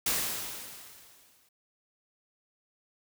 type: noise with exponential decay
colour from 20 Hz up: white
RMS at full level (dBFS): -27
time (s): 0.06-1.49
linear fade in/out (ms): 5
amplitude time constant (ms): 310
effects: none